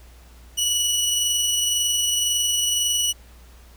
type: tone with amplitude modulation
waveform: 20% pulse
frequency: 2938 Hz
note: F#7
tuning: 13 cents flat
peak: -13 dBFS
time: 0.57-3.13 s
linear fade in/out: 20 ms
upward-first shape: sine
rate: 21.9 Hz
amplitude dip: 25%
effects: added 60 Hz sine -45 dBFS peak until 3.76 s + pink hiss -53 dBFS RMS until 3.76 s